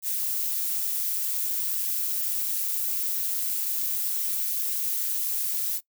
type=noise with amplitude modulation; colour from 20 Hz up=violet; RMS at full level=-25 dBFS; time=0.02-5.81 s; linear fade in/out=50 ms; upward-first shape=sine; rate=194 Hz; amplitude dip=60%; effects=noise-tail reverb RT60 0.1 s tail -20 dB re dry